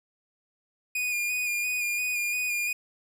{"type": "tone with vibrato", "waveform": "45% pulse", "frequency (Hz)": 2448, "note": "D#7", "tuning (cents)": -29, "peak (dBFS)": -26, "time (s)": [0.95, 2.73], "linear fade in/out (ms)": 5, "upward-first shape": "square", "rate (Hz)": 2.9, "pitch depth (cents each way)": 22, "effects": []}